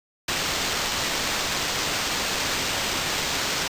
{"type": "noise with sample-and-hold", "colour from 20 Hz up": "white", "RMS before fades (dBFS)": -26, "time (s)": [0.28, 3.68], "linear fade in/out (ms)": 5, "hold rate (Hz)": 11025, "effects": ["resampled to 32000 Hz"]}